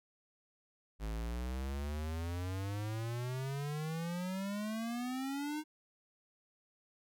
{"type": "exponential sweep", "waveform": "square", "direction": "up", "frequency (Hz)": [51.91, 311.1], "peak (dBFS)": -37, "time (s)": [0.99, 5.64], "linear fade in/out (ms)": 50, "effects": []}